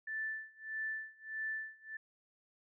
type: tone with tremolo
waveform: sine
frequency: 1760 Hz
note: A6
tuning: in tune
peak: -35 dBFS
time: 0.07-1.97 s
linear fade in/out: 5 ms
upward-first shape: sine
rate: 1.6 Hz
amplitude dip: 95%
effects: none